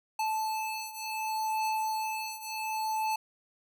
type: beating tone pair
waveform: square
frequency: 873 / 873.68 Hz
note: A5 / A5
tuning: -14 / -12 cents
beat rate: 0.68 Hz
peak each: -33 / -36 dBFS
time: 0.19-3.16 s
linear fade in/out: 5 ms
effects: none